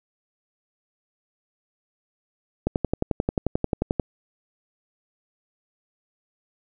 click train, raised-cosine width 2 ms, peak -8 dBFS, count 16, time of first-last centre 2.67-3.997 s, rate 11.3 Hz, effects none

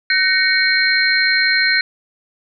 sine tone cluster, 1519 / 1862 / 2223 / 4169 Hz, F#6 / A#6 / C#7 / C8, +45 / -2 / +4 / -7 cents, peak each -18 dBFS, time 0.1-1.81 s, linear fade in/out 2 ms, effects none

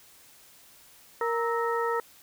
harmonic tone with a mistuned harmonic, 466.2 Hz, A#4, in tune, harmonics 1 / 2 / 3 / 4, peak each -28 / -31 / -31 / -36 dBFS, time 1.21-2 s, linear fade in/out 2 ms, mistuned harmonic 3, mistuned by -120 cents, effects white hiss -55 dBFS RMS until 2.22 s

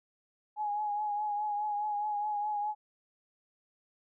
sine tone with vibrato, 835 Hz, G#5, 9 cents sharp, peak -30 dBFS, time 0.56-2.75 s, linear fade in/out 50 ms, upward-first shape triangle, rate 4.8 Hz, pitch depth 40 cents each way, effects none

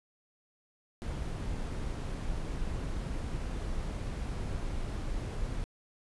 brown noise, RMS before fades -35 dBFS, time 1.02-5.64 s, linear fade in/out 0 ms, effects resampled to 24000 Hz

